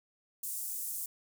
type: high-pass noise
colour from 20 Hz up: pink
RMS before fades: -38 dBFS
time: 0.43-1.06 s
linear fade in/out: 5 ms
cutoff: 8100 Hz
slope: 24 dB/octave
effects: none